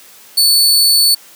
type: tone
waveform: sawtooth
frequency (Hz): 4462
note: C#8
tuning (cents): +11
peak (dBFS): -5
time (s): 0.37-1.15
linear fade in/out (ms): 10
effects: white hiss -41 dBFS RMS until 1.35 s + high-pass 200 Hz 12 dB/octave